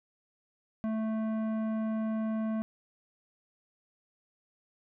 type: tone with tanh clipping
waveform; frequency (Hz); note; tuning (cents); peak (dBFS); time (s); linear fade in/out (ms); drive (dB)
sine; 219.9; A3; -1; -31; 0.84-2.62; 0; 13
effects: none